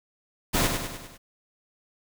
pink noise with echo, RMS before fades -23 dBFS, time 0.53-0.68 s, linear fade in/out 20 ms, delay 100 ms, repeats 5, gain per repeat -5 dB, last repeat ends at 1.18 s, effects none

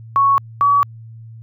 sine tone pair in turn, 1108.7 / 1137.2 Hz, C#6 / C#6, 0 / +44 cents, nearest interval unison, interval 44 cents, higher second, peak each -10 dBFS, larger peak neither, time 0.16-0.38 / 0.61-0.83 s, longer neither, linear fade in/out 0 ms, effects added 113 Hz sine -34 dBFS peak until 1.42 s

